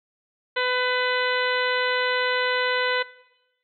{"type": "harmonic tone", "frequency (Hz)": 501, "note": "B4", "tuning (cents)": 25, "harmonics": [1, 2, 3, 4, 5, 6, 7, 8], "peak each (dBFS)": [-26, -29, -27, -28, -35, -33, -36, -34], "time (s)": [0.56, 3.03], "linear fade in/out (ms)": 10, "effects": ["noise-tail reverb RT60 1.0 s tail -20 dB re dry"]}